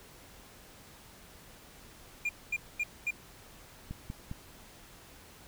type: tone bursts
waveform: triangle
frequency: 2409 Hz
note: D7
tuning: 43 cents sharp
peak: -27 dBFS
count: 4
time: 2.25-3.108 s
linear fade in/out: 5 ms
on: 42 ms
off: 230 ms
type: clicks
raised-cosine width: 5 ms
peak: -26 dBFS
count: 3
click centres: 3.91 / 4.101 / 4.314 s
effects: pink hiss -54 dBFS RMS until 5.47 s